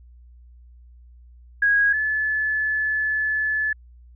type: tone pair in turn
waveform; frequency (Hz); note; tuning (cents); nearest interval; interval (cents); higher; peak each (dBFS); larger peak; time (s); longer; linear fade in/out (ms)
sine; 1648 / 1727.9; G#6 / A6; -14 / -32; minor second; 82; second; -15 / -20; first; 1.62-1.93 / 1.93-3.73; second; 5
effects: added 60 Hz sine -45 dBFS peak until 4.15 s